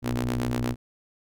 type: ring-modulated tone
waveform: sawtooth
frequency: 61.74 Hz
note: B1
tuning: in tune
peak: -18 dBFS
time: 0.02-0.76 s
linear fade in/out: 50 ms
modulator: 181 Hz
effects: none